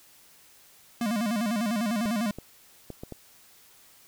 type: tone with vibrato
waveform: square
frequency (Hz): 220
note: A3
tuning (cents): 0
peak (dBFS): -26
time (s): 1.01-2.31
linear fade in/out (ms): 2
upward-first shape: square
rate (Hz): 10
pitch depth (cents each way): 120
type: clicks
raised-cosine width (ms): 2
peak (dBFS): -24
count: 5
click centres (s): 2.057 / 2.386 / 2.903 / 3.035 / 3.123
effects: white hiss -56 dBFS RMS until 4.07 s